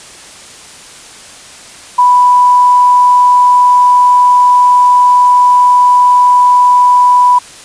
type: tone with quantisation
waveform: sine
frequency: 987.8 Hz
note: B5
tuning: in tune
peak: -3 dBFS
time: 1.98-7.39 s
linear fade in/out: 10 ms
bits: 5
effects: white hiss -33 dBFS RMS until 7.64 s + resampled to 22050 Hz